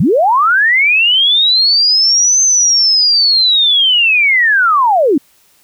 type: linear two-way sweep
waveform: sine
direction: up then down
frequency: 123.47 to 6272 to 251.5 Hz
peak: -7 dBFS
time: 0-5.18 s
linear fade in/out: 5 ms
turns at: 2.42 s
effects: white hiss -51 dBFS RMS until 5.63 s